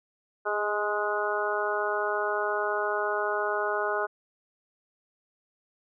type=harmonic tone with a mistuned harmonic; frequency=208.8 Hz; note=G#3; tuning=10 cents sharp; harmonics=2 / 3 / 4 / 5 / 6 / 7; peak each=-31 / -32 / -34 / -35 / -33 / -32 dBFS; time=0.45-4.07 s; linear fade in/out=20 ms; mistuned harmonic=2; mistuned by=-15 cents; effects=none